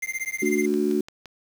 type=tone with tremolo; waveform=square; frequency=2093 Hz; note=C7; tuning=in tune; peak=-25 dBFS; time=0.02-0.66 s; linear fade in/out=10 ms; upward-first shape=sine; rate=16 Hz; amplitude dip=90%
type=harmonic tone; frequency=73.42 Hz; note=D2; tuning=in tune; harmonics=3 / 4 / 5; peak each=-26 / -25 / -23 dBFS; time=0.42-1.01 s; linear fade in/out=5 ms
type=click train; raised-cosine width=0.2 ms; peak=-23 dBFS; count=4; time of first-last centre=0.74-1.257 s; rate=5.8 Hz
effects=7-bit